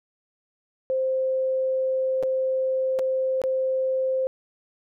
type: tone with dropouts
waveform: sine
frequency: 523.3 Hz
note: C5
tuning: in tune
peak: -21 dBFS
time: 0.9-4.27 s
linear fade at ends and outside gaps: 0 ms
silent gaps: 2.227-2.234 / 2.989-2.993 / 3.417-3.438 s
effects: none